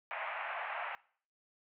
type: band-pass noise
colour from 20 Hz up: pink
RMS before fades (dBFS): -40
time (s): 0.11-0.95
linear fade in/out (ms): 0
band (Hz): 640 to 2600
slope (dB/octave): 48
effects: noise-tail reverb RT60 0.5 s tail -21 dB re dry